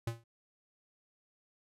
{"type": "tone with exponential decay", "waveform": "square", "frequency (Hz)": 115.8, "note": "A#2", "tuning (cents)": -11, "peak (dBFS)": -31, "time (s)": [0.07, 0.24], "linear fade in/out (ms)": 5, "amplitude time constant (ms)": 36, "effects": ["resampled to 32000 Hz"]}